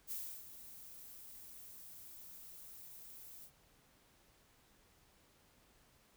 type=noise with ADSR envelope; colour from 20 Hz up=violet; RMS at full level=-42 dBFS; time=0.07-3.51 s; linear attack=43 ms; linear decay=310 ms; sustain=-12 dB; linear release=68 ms; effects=pink hiss -69 dBFS RMS until 6.16 s